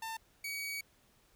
sawtooth tone pair in turn, 897 / 2260 Hz, A5 / C#7, +33 / +33 cents, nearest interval octave + major third, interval 1600 cents, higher second, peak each -35 / -34 dBFS, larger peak second, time 0.02-0.17 / 0.44-0.81 s, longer second, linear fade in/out 5 ms, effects pink hiss -68 dBFS RMS until 1.35 s

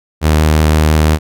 sawtooth tone with vibrato, 77.4 Hz, D#2, 9 cents flat, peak -4 dBFS, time 0.21-1.19 s, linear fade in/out 50 ms, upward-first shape square, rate 5.8 Hz, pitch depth 9 cents each way, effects none

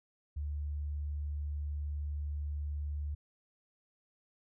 sine tone, 73.42 Hz, D2, in tune, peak -34 dBFS, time 0.36-3.15 s, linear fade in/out 10 ms, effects none

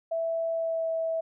sine tone with pitch glide, 659.3 to 652.5 Hz, E5 to E5, 0 to -18 cents, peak -26 dBFS, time 0.11-1.21 s, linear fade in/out 10 ms, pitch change -18 cents, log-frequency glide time 0.52-0.88 s, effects none

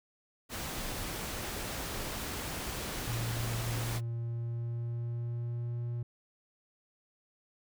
pink noise, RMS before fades -38 dBFS, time 0.49-4.01 s, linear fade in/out 50 ms
triangle tone with pitch glide, 115.9 to 119.23 Hz, A#2 to A#2, -10 to +39 cents, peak -31 dBFS, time 3.07-6.03 s, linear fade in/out 5 ms, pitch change +49 cents, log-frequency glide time 3.42-5.83 s
effects none

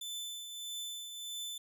sawtooth tone with tremolo, 3520 Hz, A7, in tune, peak -35 dBFS, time 0.01-1.58 s, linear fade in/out 5 ms, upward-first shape triangle, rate 1.6 Hz, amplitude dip 50%, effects none

